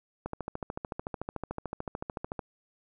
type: click train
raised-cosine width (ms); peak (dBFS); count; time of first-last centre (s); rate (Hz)
1; -20; 30; 0.26-2.392; 13.6
effects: none